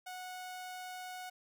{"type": "tone", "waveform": "sawtooth", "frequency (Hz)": 735, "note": "F#5", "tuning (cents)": -12, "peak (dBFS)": -39, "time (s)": [0.06, 1.3], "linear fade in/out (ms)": 10, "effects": []}